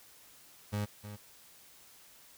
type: tone with echo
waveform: 30% pulse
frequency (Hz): 103.83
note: G#2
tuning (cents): 0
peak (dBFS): -29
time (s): 0.72-0.86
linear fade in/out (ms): 20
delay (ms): 310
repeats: 1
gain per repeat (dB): -11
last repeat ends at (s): 1.17
effects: white hiss -58 dBFS RMS until 2.37 s